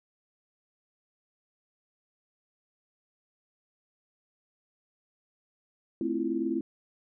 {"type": "chord", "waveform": "sine", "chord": "F major seventh", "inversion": "first", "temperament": "equal", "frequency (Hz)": [220, 261.6, 329.6, 349.2], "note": ["A3", "C4", "E4", "F4"], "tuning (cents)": [0, 0, 0, 0], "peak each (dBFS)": [-35, -32, -30, -36], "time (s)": [6.01, 6.61], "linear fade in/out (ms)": 2, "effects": []}